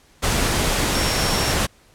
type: tone in noise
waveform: sine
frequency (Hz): 5500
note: F8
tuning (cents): -27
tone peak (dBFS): -27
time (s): 0.93-1.54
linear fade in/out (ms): 20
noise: pink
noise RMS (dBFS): -20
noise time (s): 0.22-1.67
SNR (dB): -10
effects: pink hiss -54 dBFS RMS until 1.94 s + low-pass 11000 Hz 12 dB/octave